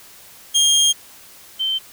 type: tone pair in turn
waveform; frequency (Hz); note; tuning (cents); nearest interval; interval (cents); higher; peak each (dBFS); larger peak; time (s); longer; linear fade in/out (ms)
25% pulse / sine; 3225 / 3105; G7 / G7; +48 / -17; minor second; 65; first; -9 / -18; first; 0.54-0.93 / 1.59-1.79; first; 20
effects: white hiss -44 dBFS RMS until 1.92 s